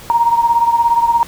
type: beating tone pair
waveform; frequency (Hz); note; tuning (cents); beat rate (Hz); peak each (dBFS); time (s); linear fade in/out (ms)
sine; 932.3 / 949.3; A#5 / A#5; 0 / +31; 17; -11 / -16; 0.1-1.23; 0
effects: pink hiss -36 dBFS RMS until 1.27 s